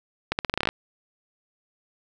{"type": "accelerating click train", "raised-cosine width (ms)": 0.3, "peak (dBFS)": -7, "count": 11, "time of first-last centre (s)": [0.32, 0.689], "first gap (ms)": 69, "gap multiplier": 0.85, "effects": []}